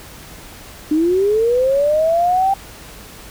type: linear sweep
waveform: sine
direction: up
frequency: 297.8 to 791 Hz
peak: -12 dBFS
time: 0.91-2.54 s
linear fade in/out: 5 ms
effects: added 50 Hz sine -46 dBFS peak until 3.3 s + pink hiss -38 dBFS RMS until 3.3 s